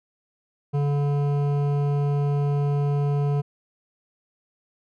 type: tone with hard clipping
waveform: triangle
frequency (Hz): 143.5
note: D3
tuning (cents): -40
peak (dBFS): -22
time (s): 0.73-3.42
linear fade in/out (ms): 20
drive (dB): 16
effects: none